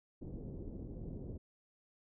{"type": "low-pass noise", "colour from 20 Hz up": "pink", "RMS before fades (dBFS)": -45, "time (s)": [0.21, 1.38], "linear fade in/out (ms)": 10, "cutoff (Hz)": 430, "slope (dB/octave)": 24, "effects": []}